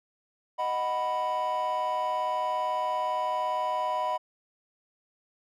triangle chord, B major, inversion first, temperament equal, 622.3 / 740 / 987.8 Hz, D#5 / F#5 / B5, 0 / 0 / 0 cents, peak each -30 / -30 / -26 dBFS, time 0.58-4.18 s, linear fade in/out 20 ms, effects tanh soft clip ceiling -19 dBFS

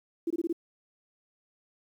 sine tone bursts, 335.6 Hz, E4, 31 cents sharp, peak -26 dBFS, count 5, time 0.27-0.528 s, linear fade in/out 5 ms, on 34 ms, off 22 ms, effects 10-bit

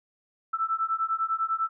sine beating tone pair, 1318.5 / 1328.5 Hz, E6 / E6, 0 / +13 cents, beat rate 10 Hz, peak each -28 / -28 dBFS, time 0.53-1.69 s, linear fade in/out 10 ms, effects none

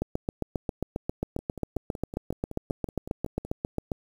two click trains, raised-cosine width 2 ms, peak -14 / -24 dBFS, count 30 / 12, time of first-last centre 0.02-3.918 / 1.39-3.45 s, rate 7.44 / 5.34 Hz, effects 8-bit

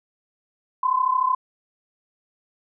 sine tone pair together, 1014.6 / 1048 Hz, B5 / C6, +46 / +2 cents, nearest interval minor second, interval 56 cents, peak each -20 / -22 dBFS, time 0.83-1.35 s, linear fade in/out 5 ms, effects none

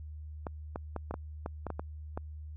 clicks, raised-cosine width 1 ms, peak -22 dBFS, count 10, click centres 0.468 / 0.759 / 0.963 / 1.11 / 1.141 / 1.461 / 1.667 / 1.703 / 1.795 / 2.175 s, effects added 76 Hz sine -41 dBFS peak until 2.56 s

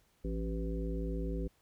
harmonic tone with a mistuned harmonic, 55 Hz, A1, in tune, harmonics 1 / 3 / 5 / 7 / 9, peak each -35 / -40 / -42 / -43 / -45 dBFS, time 0.24-1.48 s, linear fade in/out 10 ms, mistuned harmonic 3, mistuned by +66 cents, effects pink hiss -71 dBFS RMS until 1.61 s

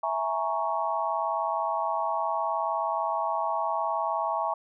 sine chord, A# half-diminished seventh, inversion second, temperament equal with one note detuned, 659.3 / 833 / 932.3 / 1108.7 Hz, E5 / G#5 / A#5 / C#6, 0 / +5 / 0 / 0 cents, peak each -31 dBFS, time 0.03-4.54 s, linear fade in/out 5 ms, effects none

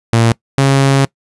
sawtooth tone pair in turn, 115 / 136.76 Hz, A#2 / C#3, -23 / -23 cents, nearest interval minor third, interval 300 cents, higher second, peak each -4 dBFS, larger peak neither, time 0.13-0.32 / 0.58-1.05 s, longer second, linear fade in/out 0 ms, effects noise-tail reverb RT60 0.1 s tail -23 dB re dry + resampled to 24000 Hz

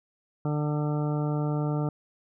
harmonic tone, 149 Hz, D3, 25 cents sharp, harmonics 1 / 2 / 3 / 4 / 5 / 6 / 8 / 9, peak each -26 / -32 / -36 / -38 / -40 / -42 / -44 / -45 dBFS, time 0.45-1.89 s, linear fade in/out 2 ms, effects none

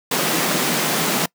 pink high-pass noise, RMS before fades -20 dBFS, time 0.11-1.26 s, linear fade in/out 5 ms, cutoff 140 Hz, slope 96 dB/octave, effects noise-tail reverb RT60 0.1 s tail -24 dB re dry

